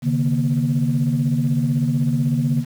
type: tone cluster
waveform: sine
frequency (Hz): 134.8 / 150.8 / 236.5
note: C#3 / D3 / A#3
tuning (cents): -48 / +46 / +25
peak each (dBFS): -20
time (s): 0.02-2.65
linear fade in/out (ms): 50
effects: tanh soft clip ceiling -9 dBFS + 7-bit